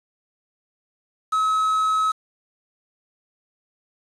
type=tone with quantisation; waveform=triangle; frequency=1284 Hz; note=E6; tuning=46 cents flat; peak=-16 dBFS; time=1.32-2.12 s; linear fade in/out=10 ms; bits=6; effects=resampled to 24000 Hz